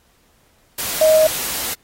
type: tone in noise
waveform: sine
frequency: 628 Hz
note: D#5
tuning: 16 cents sharp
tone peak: -9 dBFS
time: 1.01-1.27 s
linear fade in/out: 5 ms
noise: white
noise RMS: -24 dBFS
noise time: 0.78-1.74 s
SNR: +12 dB
effects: pink hiss -58 dBFS RMS until 1.83 s + AAC 48 kbps